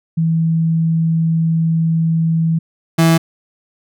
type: tone pair in turn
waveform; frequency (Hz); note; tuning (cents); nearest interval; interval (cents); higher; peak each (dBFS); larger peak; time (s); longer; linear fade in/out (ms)
sine / 35% pulse; 163.2 / 164.24; E3 / E3; -17 / -6; unison; 11; second; -12 / -7; second; 0.17-2.59 / 2.98-3.18; first; 10
effects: none